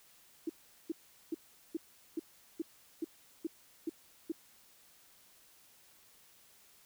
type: tone bursts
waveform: sine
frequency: 325.6 Hz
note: E4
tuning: 21 cents flat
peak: -32 dBFS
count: 10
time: 0.47-4.32 s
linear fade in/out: 5 ms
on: 25 ms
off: 400 ms
effects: white hiss -63 dBFS RMS until 6.85 s